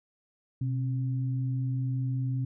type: tone pair together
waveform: sine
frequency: 127.2 / 269.2 Hz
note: C3 / C4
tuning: -48 / +49 cents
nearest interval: octave + minor second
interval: 1297 cents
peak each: -27 / -38 dBFS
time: 0.61-2.45 s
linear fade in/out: 5 ms
effects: none